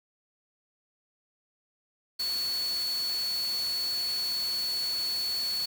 sine tone in noise, 4418 Hz, C#8, 7 cents flat, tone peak -28 dBFS, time 2.19-5.66 s, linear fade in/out 10 ms, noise white, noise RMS -40 dBFS, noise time 2.19-5.66 s, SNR +9 dB, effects none

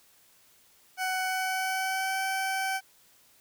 20% pulse tone with pitch glide, 747 to 767.6 Hz, F#5 to G5, +16 to -37 cents, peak -23 dBFS, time 0.97-2.81 s, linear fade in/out 50 ms, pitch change +47 cents, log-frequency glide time 1.22-2.23 s, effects white hiss -61 dBFS RMS until 3.4 s

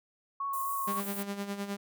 sine tone with vibrato, 1100 Hz, C#6, 14 cents flat, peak -31 dBFS, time 0.4-1 s, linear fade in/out 5 ms, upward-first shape triangle, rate 3.8 Hz, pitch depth 26 cents each way
white high-pass noise, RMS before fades -40 dBFS, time 0.53-1.23 s, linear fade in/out 5 ms, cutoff 8900 Hz, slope 24 dB/octave
sawtooth tone with tremolo, 200.5 Hz, G3, 39 cents sharp, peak -28 dBFS, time 0.87-1.77 s, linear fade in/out 10 ms, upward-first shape sine, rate 9.7 Hz, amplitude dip 65%
effects none

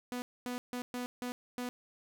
sawtooth tone bursts at uneven times, 246.9 Hz, B3, in tune, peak -32 dBFS, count 6, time 0.12-0.22 / 0.46-0.58 / 0.73-0.82 / 0.94-1.06 / 1.22-1.32 / 1.58-1.69 s, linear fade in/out 0 ms, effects none

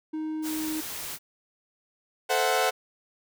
triangle tone, 312.2 Hz, D#4, 6 cents sharp, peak -27 dBFS, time 0.13-0.81 s, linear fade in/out 10 ms
white noise, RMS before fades -36 dBFS, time 0.42-1.19 s, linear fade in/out 50 ms
sawtooth chord, F# half-diminished seventh, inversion first, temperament equal with one note detuned, 440 / 519.3 / 659.3 / 740 Hz, A4 / C5 / E5 / F#5, 0 / -13 / 0 / 0 cents, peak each -25 / -24 / -27 / -22 dBFS, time 2.29-2.71 s, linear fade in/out 20 ms
effects none

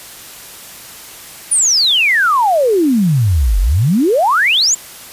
sine exponential two-way sweep, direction down then up, 9860 to 43.65 to 7570 Hz, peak -9 dBFS, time 1.51-4.75 s, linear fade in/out 10 ms, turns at 3.6 s, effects white hiss -34 dBFS RMS until 5.12 s + resampled to 32000 Hz

